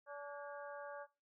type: harmonic tone with a mistuned harmonic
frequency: 287.2 Hz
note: D4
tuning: 39 cents flat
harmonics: 2 / 3 / 4 / 5 / 6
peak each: -48 / -54 / -53 / -56 / -55 dBFS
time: 0.06-1.07 s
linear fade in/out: 50 ms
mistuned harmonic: 6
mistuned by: -100 cents
effects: noise-tail reverb RT60 0.3 s tail -22 dB re dry